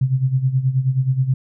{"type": "tone with tremolo", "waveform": "sine", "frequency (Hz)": 131.1, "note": "C3", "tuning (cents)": 4, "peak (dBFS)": -12, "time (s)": [0.01, 1.34], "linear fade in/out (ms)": 5, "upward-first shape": "sine", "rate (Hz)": 9.4, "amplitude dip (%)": 75, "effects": []}